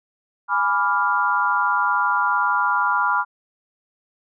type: chord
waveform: sine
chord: G# diminished seventh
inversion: none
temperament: equal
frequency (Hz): 830.6 / 987.8 / 1174.7 / 1396.9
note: G#5 / B5 / D6 / F6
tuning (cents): 0 / 0 / 0 / 0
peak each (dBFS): -26 / -21 / -24 / -21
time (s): 0.48-3.25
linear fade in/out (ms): 50
effects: none